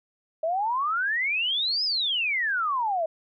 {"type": "exponential two-way sweep", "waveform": "sine", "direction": "up then down", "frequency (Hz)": [622.3, 5200, 622.3], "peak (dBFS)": -23, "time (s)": [0.43, 3.06], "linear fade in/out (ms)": 5, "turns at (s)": 1.84, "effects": []}